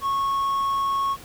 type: tone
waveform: triangle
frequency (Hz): 1100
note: C#6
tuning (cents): -14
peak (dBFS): -19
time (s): 0.01-1.17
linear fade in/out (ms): 50
effects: pink hiss -44 dBFS RMS until 1.24 s